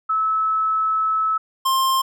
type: tone pair in turn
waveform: sine / square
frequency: 1300 / 1057.2 Hz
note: E6 / C6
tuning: -24 / +18 cents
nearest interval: major third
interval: 358 cents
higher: first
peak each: -17 dBFS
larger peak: neither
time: 0.09-1.38 / 1.65-2.02 s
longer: first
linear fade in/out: 10 ms
effects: none